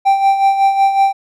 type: tone with tremolo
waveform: triangle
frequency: 784 Hz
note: G5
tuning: in tune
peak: -5 dBFS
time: 0.05-1.13 s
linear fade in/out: 20 ms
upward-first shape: sine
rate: 5.4 Hz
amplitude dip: 60%
effects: none